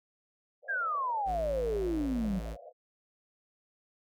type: band-pass noise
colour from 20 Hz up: white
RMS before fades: -49 dBFS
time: 0.62-2.73 s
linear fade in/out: 50 ms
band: 480 to 700 Hz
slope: 96 dB/octave
type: exponential sweep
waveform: sine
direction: down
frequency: 1661.2 to 179.2 Hz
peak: -29 dBFS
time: 0.68-2.4 s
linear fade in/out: 20 ms
type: tone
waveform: square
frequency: 55.2 Hz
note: A1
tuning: 6 cents sharp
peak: -37 dBFS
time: 1.25-2.57 s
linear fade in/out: 50 ms
effects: none